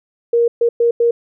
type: tone bursts at uneven times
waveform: sine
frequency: 469.9 Hz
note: A#4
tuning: 14 cents sharp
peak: -10 dBFS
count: 4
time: 0.33-0.48 / 0.61-0.69 / 0.8-0.91 / 1-1.11 s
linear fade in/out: 5 ms
effects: none